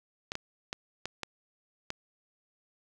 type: clicks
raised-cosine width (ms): 0.2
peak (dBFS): -17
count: 6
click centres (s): 0.319 / 0.354 / 0.729 / 1.056 / 1.233 / 1.904
effects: none